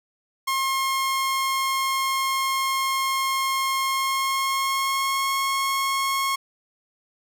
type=tone with pitch glide; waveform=sawtooth; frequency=1072 to 1087.6 Hz; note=C6 to C#6; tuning=+42 to -33 cents; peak=-18 dBFS; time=0.47-6.36 s; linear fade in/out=10 ms; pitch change=+25 cents; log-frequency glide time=3.82-5.33 s; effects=none